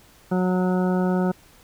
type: harmonic tone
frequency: 183.1 Hz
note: F#3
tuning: 18 cents flat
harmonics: 1 / 2 / 3 / 4 / 5 / 7 / 8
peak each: -20 / -26 / -30 / -32 / -34 / -37 / -38 dBFS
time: 0.31-1.32 s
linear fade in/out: 10 ms
effects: pink hiss -53 dBFS RMS until 1.63 s